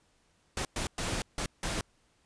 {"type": "noise bursts at uneven times", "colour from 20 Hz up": "pink", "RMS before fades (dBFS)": -33, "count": 5, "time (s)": [[0.57, 0.65], [0.76, 0.87], [0.98, 1.22], [1.38, 1.46], [1.63, 1.81]], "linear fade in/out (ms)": 2, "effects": ["pink hiss -69 dBFS RMS until 2.25 s", "resampled to 22050 Hz"]}